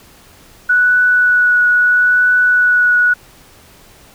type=tone with vibrato; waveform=sine; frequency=1474 Hz; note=F#6; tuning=7 cents flat; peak=-8 dBFS; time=0.69-3.14 s; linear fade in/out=10 ms; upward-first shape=triangle; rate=0.76 Hz; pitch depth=13 cents each way; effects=pink hiss -44 dBFS RMS until 4.14 s